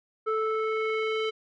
square tone with low-pass filter sweep, 438.4 Hz, A4, 6 cents flat, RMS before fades -28 dBFS, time 0.26-1.31 s, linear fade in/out 20 ms, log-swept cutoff 1300 to 3100 Hz, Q 2.6, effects none

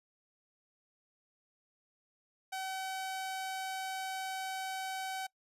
sawtooth tone, 761 Hz, F#5, 48 cents sharp, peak -33 dBFS, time 2.52-5.27 s, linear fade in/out 10 ms, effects noise-tail reverb RT60 0.1 s tail -23 dB re dry + resampled to 32000 Hz

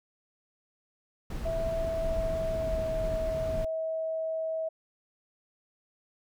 brown noise, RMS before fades -34 dBFS, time 1.3-3.65 s, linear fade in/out 5 ms
sine tone with pitch glide, 656 to 643.2 Hz, E5 to E5, -9 to -43 cents, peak -29 dBFS, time 1.45-4.69 s, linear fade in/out 10 ms, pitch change -34 cents, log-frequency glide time 1.82-2.88 s
effects none

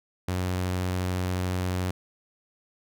sawtooth tone, 91.4 Hz, F#2, 21 cents flat, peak -22 dBFS, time 0.28-1.91 s, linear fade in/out 5 ms, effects none

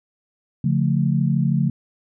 sine chord, Db augmented, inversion none, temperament equal with one note detuned, 141.67 / 174.61 / 220 Hz, Db3 / F3 / A3, +38 / 0 / 0 cents, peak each -19 / -21 / -23 dBFS, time 0.64-1.7 s, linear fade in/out 5 ms, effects none

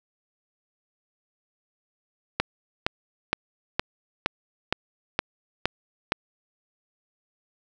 click train, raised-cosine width 0.3 ms, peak -5 dBFS, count 9, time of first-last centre 2.4-6.121 s, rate 2.15 Hz, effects none

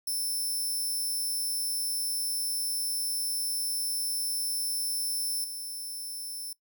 5% pulse tone with level steps, 5330 Hz, E8, 18 cents sharp, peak -23 / -30 dBFS, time 0.07-6.53 s, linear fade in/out 5 ms, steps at 5.44 s, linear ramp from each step 2 ms, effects noise-tail reverb RT60 0.1 s tail -20 dB re dry

